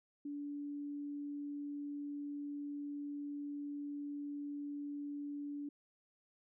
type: tone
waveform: sine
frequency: 288.6 Hz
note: D4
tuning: 30 cents flat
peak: -40 dBFS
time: 0.25-5.69 s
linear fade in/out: 5 ms
effects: none